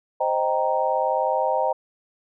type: chord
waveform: sine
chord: C minor seventh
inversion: none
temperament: equal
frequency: 523.3 / 622.3 / 784 / 932.3 Hz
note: C5 / Eb5 / G5 / Bb5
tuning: 0 / 0 / 0 / 0 cents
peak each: -25 dBFS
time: 0.2-1.73 s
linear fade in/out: 10 ms
effects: none